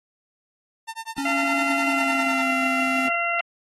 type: tone with tremolo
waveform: sawtooth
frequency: 901 Hz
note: A5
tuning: 41 cents sharp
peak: -25 dBFS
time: 0.87-2.43 s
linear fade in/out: 20 ms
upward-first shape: sine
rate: 9.9 Hz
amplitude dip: 100%
type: tone with pitch glide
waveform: square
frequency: 277.2 to 261.6 Hz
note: C#4 to C4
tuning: 0 to 0 cents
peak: -26 dBFS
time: 1.18-3.08 s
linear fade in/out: 0 ms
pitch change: -100 cents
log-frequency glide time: 1.78-2.53 s
type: harmonic tone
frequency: 686 Hz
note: F5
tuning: 31 cents flat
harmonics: 1 / 2 / 3 / 4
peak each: -27 / -27 / -27 / -27 dBFS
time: 1.25-3.41 s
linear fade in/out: 5 ms
effects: AAC 32 kbps